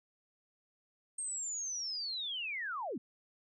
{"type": "linear sweep", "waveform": "sine", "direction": "down", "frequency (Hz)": [8550, 185.4], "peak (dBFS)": -36, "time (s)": [1.18, 2.98], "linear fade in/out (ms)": 5, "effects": []}